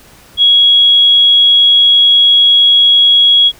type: tone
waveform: sine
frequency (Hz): 3323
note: G#7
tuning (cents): 0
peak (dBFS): -4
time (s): 0.37-3.52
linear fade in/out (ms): 50
effects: pink hiss -41 dBFS RMS until 3.59 s